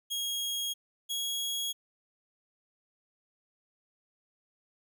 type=tone pair in turn; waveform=sawtooth; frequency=3280 / 3320 Hz; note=G#7 / G#7; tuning=-22 / -1 cents; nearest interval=unison; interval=21 cents; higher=second; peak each=-28 dBFS; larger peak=neither; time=0.1-0.74 / 1.09-1.73 s; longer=neither; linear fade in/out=20 ms; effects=none